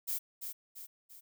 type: noise with echo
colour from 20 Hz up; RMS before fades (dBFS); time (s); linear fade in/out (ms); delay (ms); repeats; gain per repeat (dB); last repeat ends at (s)
violet; -35; 0.07-0.19; 20; 340; 3; -6; 1.21
effects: none